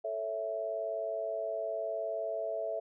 sine chord, A major, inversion none, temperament equal with one note detuned, 440 / 559.2 / 659.3 Hz, A4 / C#5 / E5, 0 / +15 / 0 cents, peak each -40 / -40 / -34 dBFS, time 0.04-2.8 s, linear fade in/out 10 ms, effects none

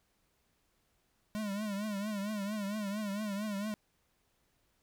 square tone with vibrato, 206.1 Hz, G#3, 13 cents flat, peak -35 dBFS, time 1.35-3.74 s, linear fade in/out 0 ms, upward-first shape triangle, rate 4.4 Hz, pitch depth 110 cents each way, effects pink hiss -75 dBFS RMS until 4.82 s

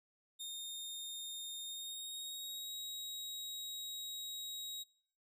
sawtooth tone with pitch glide, 3671 to 3805 Hz, A#7 to A#7, -27 to +35 cents, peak -40 dBFS, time 0.39-4.84 s, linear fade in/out 20 ms, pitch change +62 cents, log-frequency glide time 1.61-2.72 s, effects noise-tail reverb RT60 0.6 s tail -23 dB re dry

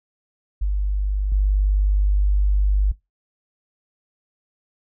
sine tone with level steps, 49.71 Hz, G1, 25 cents sharp, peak -18 / -14 dBFS, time 0.61-2.92 s, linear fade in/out 10 ms, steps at 1.32 s, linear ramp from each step 2 ms, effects noise-tail reverb RT60 0.2 s tail -21 dB re dry

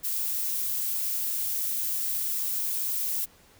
violet noise, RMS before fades -29 dBFS, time 0.03-3.26 s, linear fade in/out 20 ms, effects pink hiss -57 dBFS RMS until 3.59 s

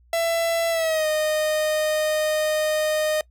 45% pulse tone with pitch glide, 668 to 616.1 Hz, E5 to D#5, +23 to -17 cents, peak -20 dBFS, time 0.13-3.21 s, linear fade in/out 2 ms, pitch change -140 cents, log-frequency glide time 0.7-1.07 s, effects noise-tail reverb RT60 0.1 s tail -22 dB re dry + added 60 Hz sine -53 dBFS peak until 3.3 s

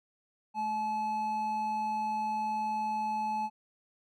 triangle tone pair together, 214.9 / 859.6 Hz, A3 / A5, -41 / -41 cents, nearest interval 2 octaves, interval 2400 cents, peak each -39 / -28 dBFS, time 0.54-3.5 s, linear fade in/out 50 ms, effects none

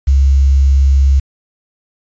sine tone with quantisation, 68.2 Hz, C#2, 28 cents flat, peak -6 dBFS, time 0.07-1.2 s, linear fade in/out 10 ms, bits 6, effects resampled to 16000 Hz

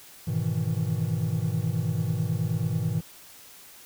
triangle chord, E major seventh, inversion first, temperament equal, 103.83 / 123.47 / 155.56 / 164.81 Hz, G#2 / B2 / D#3 / E3, 0 / 0 / 0 / 0 cents, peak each -28 dBFS, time 0.27-3.01 s, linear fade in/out 10 ms, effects white hiss -49 dBFS RMS until 3.85 s

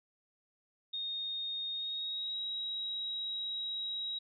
sine tone with pitch glide, 3699 to 3834 Hz, A#7 to A#7, -14 to +48 cents, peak -35 dBFS, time 0.93-4.19 s, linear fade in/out 10 ms, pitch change +62 cents, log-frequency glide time 1.72-2.36 s, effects none

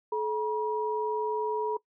sine tone pair together, 430 / 959.2 Hz, A4 / A#5, -40 / +49 cents, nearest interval octave + major second, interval 1389 cents, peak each -29 / -30 dBFS, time 0.12-1.77 s, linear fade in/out 5 ms, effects noise-tail reverb RT60 0.1 s tail -21 dB re dry

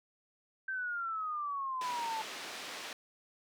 sine exponential sweep, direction down, 1568 to 870 Hz, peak -34 dBFS, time 0.68-2.22 s, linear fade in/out 5 ms
white band-pass noise, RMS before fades -44 dBFS, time 1.81-2.93 s, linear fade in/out 2 ms, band 270 to 4000 Hz, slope 12 dB/octave
effects none

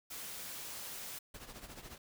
white noise, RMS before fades -45 dBFS, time 0.1-1.19 s, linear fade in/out 10 ms
pink noise with tremolo, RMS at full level -47 dBFS, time 1.34-1.98 s, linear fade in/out 5 ms, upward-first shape triangle, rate 14 Hz, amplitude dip 75%
effects none

